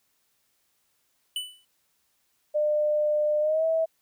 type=tone with exponential decay; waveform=square; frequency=2983 Hz; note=F#7; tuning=13 cents sharp; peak=-26 dBFS; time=1.36-1.65 s; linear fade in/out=2 ms; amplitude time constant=63 ms
type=tone with pitch glide; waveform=sine; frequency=601 to 647.9 Hz; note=D5 to E5; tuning=+40 to -30 cents; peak=-21 dBFS; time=2.54-3.86 s; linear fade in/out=20 ms; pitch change=+130 cents; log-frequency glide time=3.4-3.65 s
effects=white hiss -71 dBFS RMS until 4.01 s